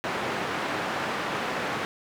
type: band-pass noise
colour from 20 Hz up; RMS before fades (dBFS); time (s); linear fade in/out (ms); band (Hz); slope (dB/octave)
white; -30; 0.04-1.85; 0; 140 to 1600; 12
effects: none